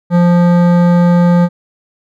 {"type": "tone with hard clipping", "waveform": "sine", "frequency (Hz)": 174.61, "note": "F3", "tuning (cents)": 0, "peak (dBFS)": -8, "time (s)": [0.1, 1.49], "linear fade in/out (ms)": 50, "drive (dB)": 14, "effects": []}